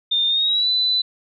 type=tone with pitch glide; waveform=sine; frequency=3622 to 3996 Hz; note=A7 to B7; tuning=+49 to +20 cents; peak=-16 dBFS; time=0.11-1.02 s; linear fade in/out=10 ms; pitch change=+171 cents; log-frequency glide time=0.28-0.69 s; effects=none